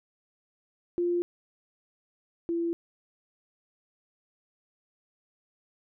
sine tone pair in turn, 349.1 / 337.8 Hz, F4 / E4, -1 / +42 cents, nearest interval minor second, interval 57 cents, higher first, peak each -24 / -26 dBFS, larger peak first, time 0.98-1.22 / 2.49-2.73 s, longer neither, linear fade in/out 0 ms, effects none

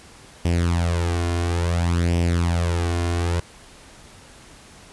sawtooth tone with flanger, 85.8 Hz, F2, 30 cents flat, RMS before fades -21 dBFS, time 0.45-3.4 s, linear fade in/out 0 ms, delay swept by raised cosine 0.36 to 2.86 ms, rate 0.58 Hz, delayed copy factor +0.7, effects pink hiss -46 dBFS RMS until 4.92 s + resampled to 24000 Hz

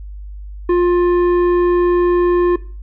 sine tone with tanh clipping, 352.5 Hz, F4, 16 cents sharp, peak -12 dBFS, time 0.69-2.56 s, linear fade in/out 5 ms, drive 10 dB, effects noise-tail reverb RT60 0.4 s tail -18 dB re dry + added 50 Hz sine -28 dBFS peak until 2.82 s

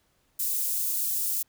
white high-pass noise, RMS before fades -28 dBFS, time 0.39-1.43 s, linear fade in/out 10 ms, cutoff 9000 Hz, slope 12 dB/octave, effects pink hiss -69 dBFS RMS until 1.48 s

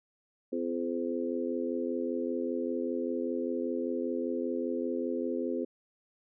harmonic tone with a mistuned harmonic, 85.1 Hz, F2, 44 cents flat, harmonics 3 / 4 / 5 / 6, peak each -34 / -35 / -36 / -37 dBFS, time 0.52-5.65 s, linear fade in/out 10 ms, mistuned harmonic 6, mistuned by +25 cents, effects none

